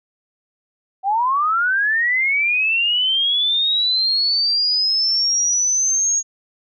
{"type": "linear sweep", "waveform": "sine", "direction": "up", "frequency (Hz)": [750, 6645], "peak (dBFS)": -15, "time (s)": [1.03, 6.23], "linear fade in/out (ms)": 50, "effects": []}